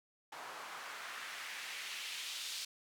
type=noise with band-pass filter sweep; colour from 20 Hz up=white; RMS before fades=-45 dBFS; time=0.32-2.65 s; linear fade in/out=5 ms; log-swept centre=890 to 4100 Hz; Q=1.4; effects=none